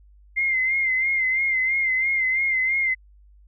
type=tone with vibrato; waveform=sine; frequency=2093 Hz; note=C7; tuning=in tune; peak=-19 dBFS; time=0.36-2.95 s; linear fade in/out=20 ms; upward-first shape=sine; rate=3 Hz; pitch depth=50 cents each way; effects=added 50 Hz sine -49 dBFS peak until 3.47 s